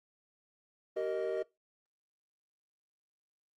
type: chord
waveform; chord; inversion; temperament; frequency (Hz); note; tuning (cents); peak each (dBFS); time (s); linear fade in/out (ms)
triangle; Eb major; first; equal with one note detuned; 383.3 / 466.2 / 622.3; G4 / Bb4 / Eb5; -39 / 0 / 0; -34 / -34 / -33; 0.96-1.43; 10
effects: noise-tail reverb RT60 0.2 s tail -21 dB re dry + Opus 24 kbps